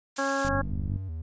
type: noise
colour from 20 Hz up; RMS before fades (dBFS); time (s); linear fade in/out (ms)
blue; -33; 0.16-0.49; 5
type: harmonic tone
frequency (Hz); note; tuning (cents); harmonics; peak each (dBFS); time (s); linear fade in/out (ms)
274.3; C#4; -18; 1 / 2 / 3 / 4 / 5 / 6; -32 / -30 / -34 / -33 / -34 / -32; 0.18-0.62; 10
type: click train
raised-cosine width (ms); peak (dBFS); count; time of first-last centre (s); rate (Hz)
5; -21; 26; 0.45-0.96; 49
type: tone with vibrato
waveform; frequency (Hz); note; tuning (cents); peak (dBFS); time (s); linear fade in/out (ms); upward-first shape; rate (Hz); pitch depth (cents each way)
triangle; 87.31; F2; 0; -30; 0.53-1.22; 5; square; 2.7; 150
effects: resampled to 16000 Hz